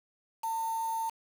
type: tone with quantisation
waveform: sine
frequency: 902 Hz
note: A5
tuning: 43 cents sharp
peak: -30 dBFS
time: 0.43-1.1 s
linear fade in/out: 10 ms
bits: 7
effects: none